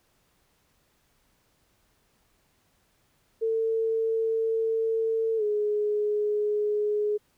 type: tone with pitch glide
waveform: sine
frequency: 448.7 to 418.7 Hz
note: A4 to G#4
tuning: +34 to +14 cents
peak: -23 dBFS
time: 3.41-7.18 s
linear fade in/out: 20 ms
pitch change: -120 cents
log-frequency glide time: 5.37-5.43 s
effects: pink hiss -68 dBFS RMS until 7.37 s